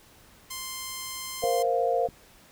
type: tone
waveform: 5% pulse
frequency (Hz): 1046.5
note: C6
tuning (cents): 0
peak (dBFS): -22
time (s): 0.5-1.63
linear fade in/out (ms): 10
type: chord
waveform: sine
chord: Bb suspended second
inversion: none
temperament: equal with one note detuned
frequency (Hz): 468.1 / 523.3 / 698.5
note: Bb4 / C5 / F5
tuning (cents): +7 / 0 / 0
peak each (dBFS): -27 / -27 / -26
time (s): 1.42-2.08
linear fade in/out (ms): 20
type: clicks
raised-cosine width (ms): 3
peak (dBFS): -28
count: 2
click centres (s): 1.439 / 2.088
effects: pink hiss -55 dBFS RMS until 2.51 s